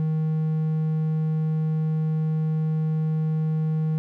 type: tone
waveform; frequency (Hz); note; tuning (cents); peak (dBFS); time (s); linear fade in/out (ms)
triangle; 157.1; D#3; +17; -19; 0-3.98; 0
effects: none